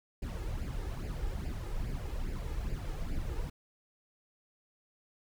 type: noise with flanger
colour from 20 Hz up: brown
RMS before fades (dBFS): -36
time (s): 0.22-3.5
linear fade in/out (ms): 5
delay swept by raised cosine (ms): 0.41 to 2.41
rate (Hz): 2.4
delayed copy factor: +0.65
effects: none